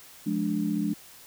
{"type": "chord", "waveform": "sine", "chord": "D diminished", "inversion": "first", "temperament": "just", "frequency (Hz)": [176.2, 211.4, 293.7], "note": ["F3", "Ab3", "D4"], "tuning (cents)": [16, 31, 0], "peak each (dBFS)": [-31, -28, -29], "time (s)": [0.26, 0.94], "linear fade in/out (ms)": 10, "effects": ["white hiss -50 dBFS RMS until 1.26 s"]}